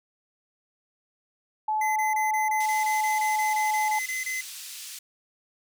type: tone with pitch glide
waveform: sine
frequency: 861 to 855.5 Hz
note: A5 to A5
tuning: -38 to -49 cents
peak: -23 dBFS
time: 1.68-3.99 s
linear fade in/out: 5 ms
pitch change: -11 cents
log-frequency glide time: 2.6-3.85 s
type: tone bursts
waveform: square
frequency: 2043 Hz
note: C7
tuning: 42 cents flat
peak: -29 dBFS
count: 15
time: 1.81-4.41 s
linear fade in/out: 5 ms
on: 150 ms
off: 25 ms
type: band-pass noise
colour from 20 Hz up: white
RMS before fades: -40 dBFS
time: 2.6-4.99 s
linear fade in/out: 5 ms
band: 2700 to 10000 Hz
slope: 12 dB/octave
effects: none